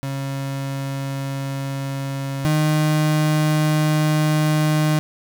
35% pulse tone pair in turn, 136.9 / 153.48 Hz, C#3 / D#3, -21 / -23 cents, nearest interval major second, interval 198 cents, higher second, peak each -22 / -14 dBFS, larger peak second, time 0.03-2.45 / 2.45-4.99 s, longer second, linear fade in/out 0 ms, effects none

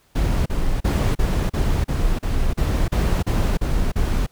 brown noise bursts, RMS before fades -19 dBFS, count 12, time 0.15-4.266 s, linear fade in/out 10 ms, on 310 ms, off 36 ms, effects pink hiss -59 dBFS RMS until 4.31 s

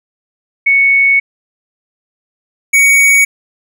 sine / square tone pair in turn, 2217 / 2243 Hz, C#7 / C#7, 0 / +20 cents, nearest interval unison, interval 20 cents, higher second, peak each -6 dBFS, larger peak neither, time 0.66-1.2 / 2.73-3.25 s, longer first, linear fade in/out 10 ms, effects none

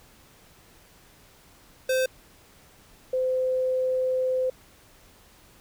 square / sine tone pair in turn, 518 / 514.1 Hz, C5 / C5, -17 / -31 cents, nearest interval unison, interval 14 cents, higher first, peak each -22 dBFS, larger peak neither, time 1.89-2.06 / 3.13-4.5 s, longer second, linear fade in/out 5 ms, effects pink hiss -55 dBFS RMS until 5.6 s

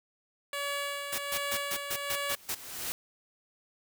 10% pulse tone with tremolo, 568 Hz, C#5, 42 cents sharp, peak -23 dBFS, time 0.53-2.35 s, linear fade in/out 2 ms, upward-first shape sine, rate 1.3 Hz, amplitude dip 45%
white noise bursts, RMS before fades -33 dBFS, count 8, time 1.12-2.55 s, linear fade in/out 10 ms, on 65 ms, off 130 ms
white noise with exponential growth, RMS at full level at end -33 dBFS, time 2-2.92 s, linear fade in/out 0 ms, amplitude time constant 200 ms
effects none

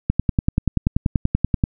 click train, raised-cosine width 5 ms, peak -4 dBFS, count 17, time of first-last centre 0.1-1.638 s, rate 10.4 Hz, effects none

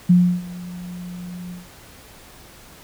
sine tone with ADSR envelope, 178.1 Hz, F3, 34 cents sharp, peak -8 dBFS, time 0.09-1.68 s, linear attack 12 ms, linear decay 310 ms, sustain -22 dB, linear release 160 ms, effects pink hiss -45 dBFS RMS until 2.83 s

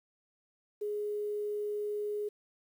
sine tone with quantisation, 416.6 Hz, G#4, 5 cents sharp, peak -32 dBFS, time 0.81-2.29 s, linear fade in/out 10 ms, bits 10, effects none

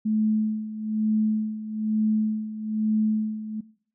sine tone with tremolo, 216.1 Hz, A3, 31 cents flat, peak -18 dBFS, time 0.05-3.61 s, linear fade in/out 10 ms, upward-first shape sine, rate 1.1 Hz, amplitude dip 75%, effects noise-tail reverb RT60 0.5 s tail -20 dB re dry

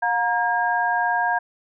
sine tone cluster, 716 / 939 / 1619 Hz, F5 / A#5 / G#6, +43 / +12 / -45 cents, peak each -23 dBFS, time 0.02-1.39 s, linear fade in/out 10 ms, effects none

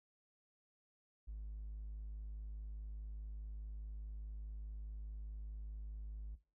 triangle tone, 52.4 Hz, G#1, 16 cents sharp, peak -40 dBFS, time 1.27-6.36 s, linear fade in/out 20 ms, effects noise-tail reverb RT60 0.3 s tail -18 dB re dry + tanh soft clip ceiling -40 dBFS

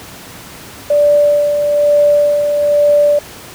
sine tone with tremolo, 585 Hz, D5, 7 cents flat, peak -6 dBFS, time 0.9-3.19 s, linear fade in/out 5 ms, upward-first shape sine, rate 1.1 Hz, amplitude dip 45%, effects pink hiss -33 dBFS RMS until 3.54 s + high-pass 80 Hz 12 dB/octave

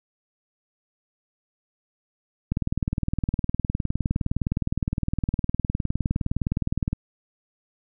click train, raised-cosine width 5 ms, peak -11 dBFS, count 87, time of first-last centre 2.52-6.93 s, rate 19.5 Hz, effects none

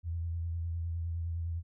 sine tone with vibrato, 83.9 Hz, E2, 31 cents sharp, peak -32 dBFS, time 0.03-1.63 s, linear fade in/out 50 ms, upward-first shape triangle, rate 9.8 Hz, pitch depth 39 cents each way, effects none

